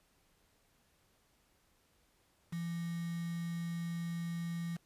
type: tone with quantisation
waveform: sine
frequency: 169.2 Hz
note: E3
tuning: 45 cents sharp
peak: -36 dBFS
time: 2.52-4.77 s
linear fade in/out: 10 ms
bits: 8
effects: pink hiss -72 dBFS RMS until 4.85 s + resampled to 32000 Hz